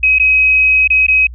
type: tone with dropouts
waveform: sine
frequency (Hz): 2538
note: D#7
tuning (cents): +34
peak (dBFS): -7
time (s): 0.03-1.27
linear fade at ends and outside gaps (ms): 5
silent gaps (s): 0.186-0.197 / 0.876-0.902 / 1.067-1.082
effects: added 60 Hz sine -27 dBFS peak until 1.34 s